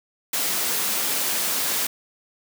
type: high-pass noise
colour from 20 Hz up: white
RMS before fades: -24 dBFS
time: 0.33-1.87 s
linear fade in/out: 5 ms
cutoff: 160 Hz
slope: 24 dB/octave
effects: none